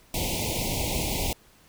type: band-stop noise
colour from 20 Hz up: pink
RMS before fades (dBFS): -28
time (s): 0.14-1.33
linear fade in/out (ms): 2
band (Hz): 960 to 2100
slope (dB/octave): 96
effects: pink hiss -57 dBFS RMS until 1.68 s